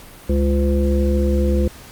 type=harmonic tone with a mistuned harmonic; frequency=69.3 Hz; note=C#2; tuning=in tune; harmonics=1 / 3 / 5 / 7; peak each=-16 / -21 / -23 / -24 dBFS; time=0.29-1.68 s; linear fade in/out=5 ms; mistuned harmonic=7; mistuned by=+83 cents; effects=pink hiss -41 dBFS RMS until 1.91 s + Opus 48 kbps